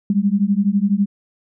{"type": "beating tone pair", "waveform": "sine", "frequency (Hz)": [195.1, 207.1], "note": ["G3", "G#3"], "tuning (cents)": [-8, -5], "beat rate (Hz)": 12, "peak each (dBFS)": -17, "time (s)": [0.1, 1.06], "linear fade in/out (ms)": 2, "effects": []}